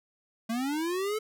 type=linear sweep; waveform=square; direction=up; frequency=220 to 440 Hz; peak=-29 dBFS; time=0.49-1.19 s; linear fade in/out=10 ms; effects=none